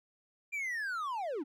triangle linear sweep, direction down, 2403 to 252.2 Hz, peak -32 dBFS, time 0.52-1.44 s, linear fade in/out 20 ms, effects none

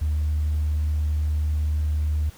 sine tone, 75.8 Hz, D#2, 45 cents flat, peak -19 dBFS, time 0.01-2.3 s, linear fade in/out 10 ms, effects tanh soft clip ceiling -17 dBFS + pink hiss -49 dBFS RMS until 2.37 s

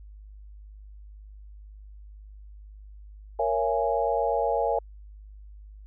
sine chord, A# half-diminished seventh, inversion none, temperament equal with one note detuned, 466.2 / 554.4 / 673.5 / 830.6 Hz, A#4 / C#5 / E5 / G#5, 0 / 0 / +37 / 0 cents, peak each -28 dBFS, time 3.39-4.79 s, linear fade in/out 5 ms, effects added 51 Hz sine -43 dBFS peak until 5.86 s

